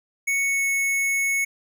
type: tone with pitch glide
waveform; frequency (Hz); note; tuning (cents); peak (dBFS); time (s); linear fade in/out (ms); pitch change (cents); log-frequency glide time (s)
square; 2217 to 2204; C#7 to C#7; 0 to -11; -21; 0.27-1.45; 10; -11; 0.42-0.66
effects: none